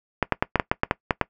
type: clicks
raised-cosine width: 0.5 ms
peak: -3 dBFS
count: 10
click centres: 0.227 / 0.323 / 0.425 / 0.557 / 0.598 / 0.715 / 0.834 / 0.911 / 1.108 / 1.213 s
effects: noise-tail reverb RT60 0.1 s tail -21 dB re dry